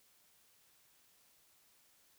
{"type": "silence", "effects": ["white hiss -69 dBFS RMS until 2.18 s"]}